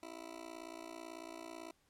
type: tone with amplitude modulation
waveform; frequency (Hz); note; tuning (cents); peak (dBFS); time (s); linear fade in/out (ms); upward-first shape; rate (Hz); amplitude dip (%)
20% pulse; 329.6; E4; 0; -38; 0.03-1.71; 0; sine; 58.1; 95
effects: pink hiss -74 dBFS RMS until 1.89 s + low-pass 12000 Hz 12 dB/octave